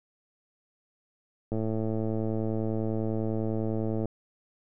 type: click train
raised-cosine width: 2 ms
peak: -18 dBFS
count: 280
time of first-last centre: 1.52-4.056 s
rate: 110 Hz
effects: none